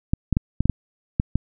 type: clicks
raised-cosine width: 5 ms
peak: -6 dBFS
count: 8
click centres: 0.135 / 0.327 / 0.369 / 0.606 / 0.656 / 0.697 / 1.199 / 1.356 s
effects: none